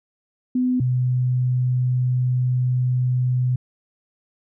sine tone pair in turn, 251.9 / 125.95 Hz, B3 / B2, +34 / +34 cents, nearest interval octave, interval 1200 cents, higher first, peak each -17 dBFS, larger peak neither, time 0.55-0.8 / 0.8-3.56 s, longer second, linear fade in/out 5 ms, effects none

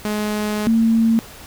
sawtooth / sine tone pair in turn, 210.8 / 226.5 Hz, G#3 / A#3, +26 / -50 cents, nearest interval minor second, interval 124 cents, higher second, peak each -16 / -12 dBFS, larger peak second, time 0.05-0.67 / 0.67-1.19 s, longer first, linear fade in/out 0 ms, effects pink hiss -39 dBFS RMS until 1.46 s

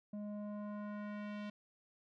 square tone with low-pass filter sweep, 207.7 Hz, G#3, in tune, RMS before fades -44 dBFS, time 0.13-1.5 s, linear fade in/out 5 ms, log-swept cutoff 480 to 3300 Hz, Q 1.3, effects none

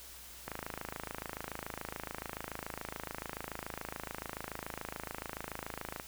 click train, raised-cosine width 0.5 ms, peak -23 dBFS, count 150, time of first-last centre 0.48-5.999 s, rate 27 Hz, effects added 60 Hz sine -58 dBFS peak until 6.07 s + white hiss -51 dBFS RMS until 6.07 s

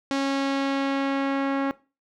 sawtooth tone with low-pass filter sweep, 274.3 Hz, C#4, 18 cents flat, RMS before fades -25 dBFS, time 0.11-1.71 s, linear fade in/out 0 ms, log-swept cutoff 5500 to 1800 Hz, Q 1, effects noise-tail reverb RT60 0.3 s tail -19 dB re dry

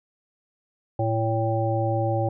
harmonic tone, 112.3 Hz, A2, 36 cents sharp, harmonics 1 / 3 / 5 / 7, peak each -24 / -29 / -27 / -28 dBFS, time 0.99-2.29 s, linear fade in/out 5 ms, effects none

